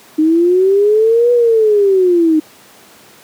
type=linear two-way sweep; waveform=sine; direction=up then down; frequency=305.4 to 488 to 305.4 Hz; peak=-7 dBFS; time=0.18-2.4 s; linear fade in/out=10 ms; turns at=1.32 s; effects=pink hiss -42 dBFS RMS until 3.23 s + high-pass 200 Hz 12 dB/octave